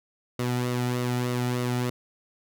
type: tone with flanger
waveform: sawtooth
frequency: 123.47 Hz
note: B2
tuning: in tune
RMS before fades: -27 dBFS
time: 0.39-1.9 s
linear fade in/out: 5 ms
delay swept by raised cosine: 1.2 to 1.9 ms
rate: 3.3 Hz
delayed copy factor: -0.55
effects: none